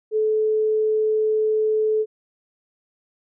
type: tone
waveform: sine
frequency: 432.9 Hz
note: A4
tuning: 28 cents flat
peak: -17 dBFS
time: 0.11-2.06 s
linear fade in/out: 50 ms
effects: none